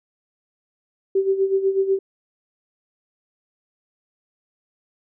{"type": "tone with tremolo", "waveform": "sine", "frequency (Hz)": 387.3, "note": "G4", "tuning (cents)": -21, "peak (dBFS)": -14, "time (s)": [1.15, 1.99], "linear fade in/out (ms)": 5, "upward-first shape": "sine", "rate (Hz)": 8.1, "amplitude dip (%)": 70, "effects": []}